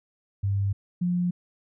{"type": "tone pair in turn", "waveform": "sine", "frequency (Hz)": [99.2, 177.22], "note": ["G2", "F3"], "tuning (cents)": [21, 26], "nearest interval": "minor seventh", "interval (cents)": 1005, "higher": "second", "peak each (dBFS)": -22, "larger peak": "neither", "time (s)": [[0.43, 0.73], [1.01, 1.31]], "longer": "neither", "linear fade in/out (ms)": 10, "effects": []}